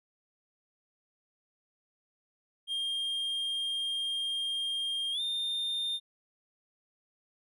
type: tone with pitch glide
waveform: triangle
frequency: 3212 to 3626 Hz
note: G7 to A#7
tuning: +41 to -49 cents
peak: -29 dBFS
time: 2.67-6 s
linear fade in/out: 50 ms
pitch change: +210 cents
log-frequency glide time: 5.12-5.21 s
effects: none